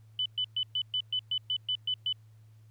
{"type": "tone bursts", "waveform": "sine", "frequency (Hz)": 3000, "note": "F#7", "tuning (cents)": 23, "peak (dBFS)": -27, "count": 11, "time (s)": [0.19, 2.127], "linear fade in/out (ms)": 2, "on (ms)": 67, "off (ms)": 120, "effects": ["added 109 Hz sine -53 dBFS peak until 2.7 s", "pink hiss -72 dBFS RMS until 2.7 s"]}